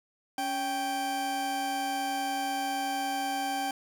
40% pulse tone pair together, 278.2 / 784 Hz, C#4 / G5, +6 / 0 cents, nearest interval octave + tritone, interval 1794 cents, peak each -36 / -29 dBFS, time 0.38-3.71 s, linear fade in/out 2 ms, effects none

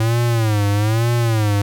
square tone with vibrato, 110 Hz, A2, in tune, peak -15 dBFS, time 0-1.62 s, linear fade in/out 5 ms, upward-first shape sine, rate 1.1 Hz, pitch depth 140 cents each way, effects none

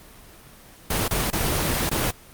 pink noise with dropouts, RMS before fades -23 dBFS, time 0.9-2.11 s, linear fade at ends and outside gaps 5 ms, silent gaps 1.081-1.108 / 1.304-1.33 / 1.894-1.913 s, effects pink hiss -47 dBFS RMS until 2.33 s + Opus 24 kbps

